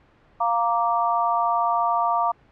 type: chord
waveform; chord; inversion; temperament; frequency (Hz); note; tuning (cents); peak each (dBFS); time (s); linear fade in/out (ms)
sine; Bb major; second; equal with one note detuned; 698.5 / 932.3 / 1169.2; F5 / Bb5 / D6; 0 / 0 / -8; -23; 0.4-2.32; 10
effects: pink hiss -56 dBFS RMS until 2.51 s + low-pass 2000 Hz 12 dB/octave